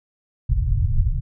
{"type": "low-pass noise", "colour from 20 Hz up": "pink", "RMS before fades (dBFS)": -19, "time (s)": [0.49, 1.21], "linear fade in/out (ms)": 10, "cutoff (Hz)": 130, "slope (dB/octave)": 48, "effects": []}